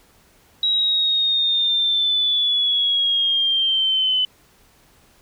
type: linear sweep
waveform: sine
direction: down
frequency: 3857 to 3011 Hz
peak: -16 dBFS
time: 0.63-4.25 s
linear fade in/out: 2 ms
effects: pink hiss -55 dBFS RMS until 5.21 s

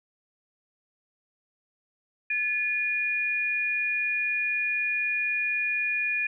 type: tone pair together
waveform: sine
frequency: 1728 / 2440 Hz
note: A6 / D#7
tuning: -32 / -34 cents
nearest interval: tritone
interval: 598 cents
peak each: -32 / -25 dBFS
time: 2.3-6.27 s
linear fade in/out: 5 ms
effects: none

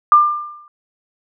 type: tone with exponential decay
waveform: sine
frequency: 1195 Hz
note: D6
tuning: 30 cents sharp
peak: -3 dBFS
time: 0.12-0.68 s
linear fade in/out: 1 ms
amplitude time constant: 120 ms
effects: none

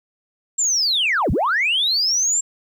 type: linear two-way sweep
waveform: sine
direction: down then up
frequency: 7510 to 38.63 to 7510 Hz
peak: -15 dBFS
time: 0.58-2.41 s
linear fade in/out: 10 ms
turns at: 1.31 s
effects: tanh soft clip ceiling -12 dBFS + 9-bit

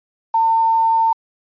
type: tone with quantisation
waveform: sine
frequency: 903 Hz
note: A5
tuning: 45 cents sharp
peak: -12 dBFS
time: 0.34-1.13 s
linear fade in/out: 5 ms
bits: 7
effects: resampled to 11025 Hz

